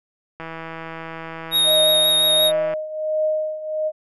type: click train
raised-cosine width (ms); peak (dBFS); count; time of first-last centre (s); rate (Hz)
0.5; -18; 382; 0.4-2.737; 163
type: tone with vibrato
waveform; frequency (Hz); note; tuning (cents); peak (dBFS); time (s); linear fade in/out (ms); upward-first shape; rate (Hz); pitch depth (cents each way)
square; 3741; A#7; +5; -15; 1.51-2.52; 50; triangle; 5.7; 18
type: tone with tremolo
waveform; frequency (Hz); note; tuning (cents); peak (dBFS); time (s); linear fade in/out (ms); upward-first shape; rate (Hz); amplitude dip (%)
sine; 620; D#5; -6; -16; 1.64-3.92; 50; triangle; 1.4; 80
effects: none